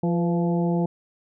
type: harmonic tone with a mistuned harmonic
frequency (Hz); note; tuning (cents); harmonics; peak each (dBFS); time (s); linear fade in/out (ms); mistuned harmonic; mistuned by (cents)
172.4; F3; -22; 1 / 2 / 3 / 4 / 5; -21 / -27 / -31 / -33 / -35; 0.03-0.86; 5; 3; -45
effects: none